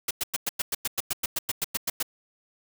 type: noise bursts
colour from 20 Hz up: white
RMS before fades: -27 dBFS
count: 16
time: 0.08-2.028 s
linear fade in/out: 5 ms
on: 28 ms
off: 100 ms
effects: none